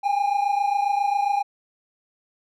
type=tone pair together; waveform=triangle; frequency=803.2 / 830.6 Hz; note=G5 / G#5; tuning=+42 / 0 cents; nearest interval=minor second; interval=58 cents; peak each=-19 / -23 dBFS; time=0.03-1.43 s; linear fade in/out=20 ms; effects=none